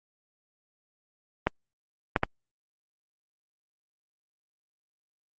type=clicks; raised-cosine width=0.5 ms; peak=-7 dBFS; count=3; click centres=1.47 / 2.162 / 2.234 s; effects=Opus 32 kbps